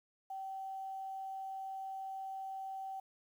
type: tone with quantisation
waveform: sine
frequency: 771 Hz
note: G5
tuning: 29 cents flat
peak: -40 dBFS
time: 0.3-3 s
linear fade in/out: 5 ms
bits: 11
effects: none